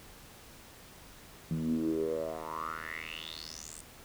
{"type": "tone with band-pass filter sweep", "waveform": "10% pulse", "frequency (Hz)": 79.8, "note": "D#2", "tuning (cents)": 44, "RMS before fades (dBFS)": -36, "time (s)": [1.51, 3.81], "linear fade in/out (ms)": 0, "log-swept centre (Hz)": [170, 8800], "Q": 6.7, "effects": ["pink hiss -53 dBFS RMS until 4.04 s"]}